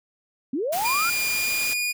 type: linear sweep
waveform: sine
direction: up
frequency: 237.1 to 1440 Hz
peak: -23 dBFS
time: 0.53-1.1 s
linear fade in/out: 5 ms
type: noise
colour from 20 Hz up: white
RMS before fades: -31 dBFS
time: 0.72-1.74 s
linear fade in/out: 10 ms
type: tone with pitch glide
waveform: sawtooth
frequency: 2413 to 2444 Hz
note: D7 to D#7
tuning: +46 to -32 cents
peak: -20 dBFS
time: 0.84-1.93 s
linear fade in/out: 20 ms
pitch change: +22 cents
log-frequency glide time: 1.28-1.78 s
effects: none